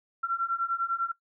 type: beating tone pair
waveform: sine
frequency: 1356 / 1366 Hz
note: E6 / F6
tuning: +49 / -39 cents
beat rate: 10 Hz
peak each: -30 / -28 dBFS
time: 0.23-1.12 s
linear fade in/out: 10 ms
effects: noise-tail reverb RT60 0.1 s tail -17 dB re dry